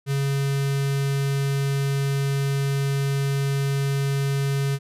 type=tone with notch filter; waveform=square; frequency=138.59 Hz; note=C#3; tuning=in tune; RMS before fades=-23 dBFS; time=0.06-4.79 s; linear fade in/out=50 ms; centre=820 Hz; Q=1.2; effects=resampled to 32000 Hz